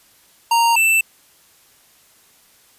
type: tone pair in turn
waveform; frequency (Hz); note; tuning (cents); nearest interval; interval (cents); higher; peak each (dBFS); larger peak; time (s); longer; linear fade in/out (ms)
square; 929 / 2660; A#5 / E7; -6 / +15; octave + tritone; 1821; second; -13; neither; 0.51-0.76 / 0.76-1.01; neither; 5
effects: white hiss -53 dBFS RMS until 2.78 s + resampled to 32000 Hz